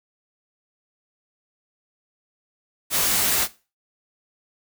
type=noise with comb filter; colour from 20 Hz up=white; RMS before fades=-21 dBFS; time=2.9-3.48 s; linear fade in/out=50 ms; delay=19 ms; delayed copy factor=+0.8; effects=noise-tail reverb RT60 0.3 s tail -17 dB re dry